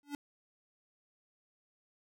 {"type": "tone with exponential growth", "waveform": "square", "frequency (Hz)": 287.8, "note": "D4", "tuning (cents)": -35, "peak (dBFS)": -34, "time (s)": [0.03, 0.15], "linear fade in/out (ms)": 1, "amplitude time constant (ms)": 25, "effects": []}